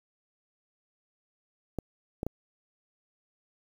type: clicks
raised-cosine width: 2 ms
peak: -18 dBFS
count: 3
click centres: 1.787 / 2.231 / 2.266 s
effects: 8-bit